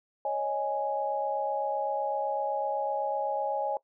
sine chord, C# suspended second, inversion none, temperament equal, 554.4 / 622.3 / 830.6 Hz, C#5 / D#5 / G#5, 0 / 0 / 0 cents, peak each -32 / -34 / -30 dBFS, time 0.25-3.77 s, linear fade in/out 2 ms, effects noise-tail reverb RT60 0.1 s tail -19 dB re dry

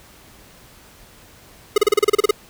square tone bursts, 417.5 Hz, G#4, 9 cents sharp, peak -11 dBFS, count 11, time 1.76-2.31 s, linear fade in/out 5 ms, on 20 ms, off 33 ms, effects pink hiss -47 dBFS RMS until 2.49 s

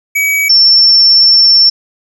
square / sine tone pair in turn, 2274 / 5409 Hz, C#7 / E8, +44 / +44 cents, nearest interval octave + minor third, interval 1500 cents, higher second, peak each -10 / -3 dBFS, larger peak second, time 0.15-0.49 / 0.49-1.7 s, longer second, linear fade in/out 10 ms, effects none

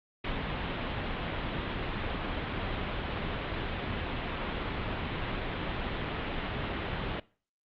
pink low-pass noise, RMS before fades -34 dBFS, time 0.24-7.2 s, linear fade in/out 5 ms, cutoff 3600 Hz, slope 48 dB/octave, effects noise-tail reverb RT60 0.4 s tail -21 dB re dry + Opus 48 kbps

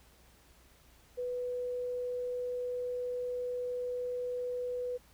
sine tone, 494.3 Hz, B4, 1 cent sharp, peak -33 dBFS, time 1.17-4.98 s, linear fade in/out 20 ms, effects added 60 Hz sine -64 dBFS peak until 5.13 s + pink hiss -63 dBFS RMS until 5.13 s

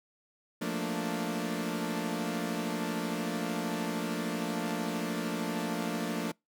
sawtooth chord, Bb major seventh, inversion second, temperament equal, 174.61 / 220 / 233.1 / 293.7 Hz, F3 / A3 / Bb3 / D4, 0 / 0 / 0 / 0 cents, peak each -33 dBFS, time 0.61-6.32 s, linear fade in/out 10 ms, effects noise-tail reverb RT60 0.2 s tail -26 dB re dry

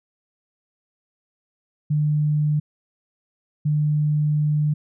sine tone bursts at uneven times, 150 Hz, D3, 37 cents sharp, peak -17 dBFS, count 2, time 1.9-2.6 / 3.65-4.74 s, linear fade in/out 10 ms, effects none

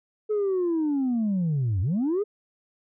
sine linear two-way sweep, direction down then up, 432.5 to 86.4 to 432.5 Hz, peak -20 dBFS, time 0.29-2.24 s, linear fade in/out 20 ms, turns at 1.81 s, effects tanh soft clip ceiling -20 dBFS

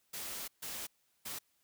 white noise bursts at uneven times, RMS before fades -42 dBFS, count 3, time 0.13-0.48 / 0.62-0.87 / 1.25-1.39 s, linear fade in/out 10 ms, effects white hiss -75 dBFS RMS until 1.63 s

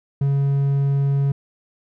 triangle tone, 139.3 Hz, C#3, 9 cents sharp, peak -14 dBFS, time 0.21-1.32 s, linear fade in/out 5 ms, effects none

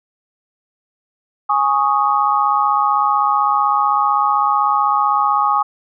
sine chord, Ab suspended fourth, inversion none, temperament equal, 830.6 / 1108.7 / 1244.5 Hz, Ab5 / Db6 / Eb6, 0 / 0 / 0 cents, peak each -17 dBFS, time 1.49-5.63 s, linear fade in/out 10 ms, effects none

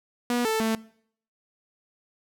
sawtooth tone with pitch steps, 242.3 / 441.2 / 222.4 Hz, B3 / A4 / A3, -33 / +5 / +19 cents, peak -19 dBFS, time 0.3-0.75 s, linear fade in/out 2 ms, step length 150 ms, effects noise-tail reverb RT60 0.6 s tail -21 dB re dry

